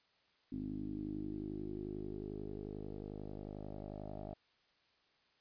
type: tone with low-pass filter sweep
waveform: 10% pulse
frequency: 51.2 Hz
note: G#1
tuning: 24 cents flat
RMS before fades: -44 dBFS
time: 0.52-4.34 s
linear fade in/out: 5 ms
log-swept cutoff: 270 to 630 Hz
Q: 6.2
effects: white hiss -73 dBFS RMS until 5.4 s + resampled to 11025 Hz